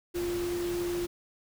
sine tone in noise, 349.2 Hz, F4, in tune, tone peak -29 dBFS, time 0.14-1.07 s, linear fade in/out 20 ms, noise pink, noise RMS -40 dBFS, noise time 0.14-1.07 s, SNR +8 dB, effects none

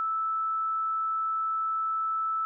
sine tone, 1314 Hz, E6, 6 cents flat, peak -26 dBFS, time 0-2.45 s, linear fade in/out 0 ms, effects none

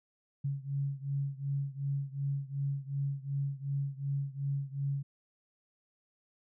sine beating tone pair, 138.4 / 141.1 Hz, C#3 / C#3, -2 / +31 cents, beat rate 2.7 Hz, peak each -34 / -36 dBFS, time 0.44-5.03 s, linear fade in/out 10 ms, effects none

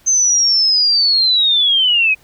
sine linear sweep, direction down, 6272 to 2489 Hz, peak -10 dBFS, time 0.06-2.15 s, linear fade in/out 20 ms, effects pink hiss -51 dBFS RMS until 2.23 s

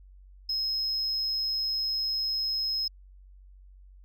sine tone, 5140 Hz, E8, 45 cents flat, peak -25 dBFS, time 0.49-2.88 s, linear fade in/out 5 ms, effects tanh soft clip ceiling -24 dBFS + added 47 Hz sine -49 dBFS peak until 4.04 s

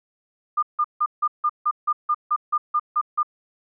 sine tone bursts, 1208 Hz, D6, 48 cents sharp, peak -17 dBFS, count 13, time 0.57-3.231 s, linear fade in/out 10 ms, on 57 ms, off 160 ms, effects none

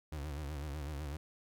35% pulse tone with vibrato, 73.42 Hz, D2, in tune, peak -37 dBFS, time 0.12-1.17 s, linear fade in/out 5 ms, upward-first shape sine, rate 8 Hz, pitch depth 110 cents each way, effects 13-bit

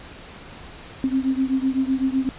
sine beating tone pair, 261.6 / 269.5 Hz, C4 / C#4, 0 / -49 cents, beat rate 7.9 Hz, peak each -21 / -23 dBFS, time 1.04-2.29 s, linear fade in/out 0 ms, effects pink hiss -41 dBFS RMS until 2.38 s + resampled to 8000 Hz

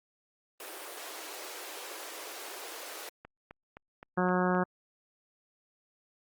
pink high-pass noise, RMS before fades -43 dBFS, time 0.6-3.09 s, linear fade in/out 2 ms, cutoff 340 Hz, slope 48 dB/octave
click train, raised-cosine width 0.5 ms, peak -31 dBFS, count 6, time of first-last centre 3.25-4.549 s, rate 3.85 Hz
harmonic tone, 181.7 Hz, F#3, 31 cents flat, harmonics 1 / 2 / 3 / 4 / 5 / 6 / 7 / 8 / 9, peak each -29 / -32 / -34 / -35 / -36 / -37 / -37 / -38 / -39 dBFS, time 4.17-4.64 s, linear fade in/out 10 ms
effects Opus 32 kbps

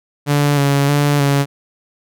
sawtooth tone with vibrato, 142.7 Hz, D3, 49 cents flat, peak -8 dBFS, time 0.26-1.46 s, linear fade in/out 50 ms, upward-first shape square, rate 1.6 Hz, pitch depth 25 cents each way, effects none

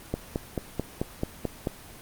click train, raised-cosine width 2 ms, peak -13 dBFS, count 8, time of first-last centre 0.14-1.672 s, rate 4.57 Hz, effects pink hiss -46 dBFS RMS until 2.01 s + Opus 24 kbps

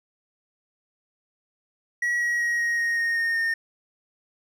triangle tone with pitch steps, 1920 / 1906.7 / 1893.6 / 1880.5 / 1867.5 / 1854.6 / 1841.8 / 1829.1 Hz, B6 / A#6 / A#6 / A#6 / A#6 / A#6 / A#6 / A#6, -49 / +39 / +27 / +15 / +3 / -9 / -21 / -33 cents, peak -20 dBFS, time 2.02-3.54 s, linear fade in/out 5 ms, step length 190 ms, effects none

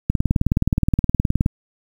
click train, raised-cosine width 5 ms, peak -4 dBFS, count 27, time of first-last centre 0.1-1.461 s, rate 19.1 Hz, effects 7-bit

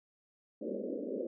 white band-pass noise, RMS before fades -38 dBFS, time 0.61-1.27 s, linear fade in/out 5 ms, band 200 to 570 Hz, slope 96 dB/octave, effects none

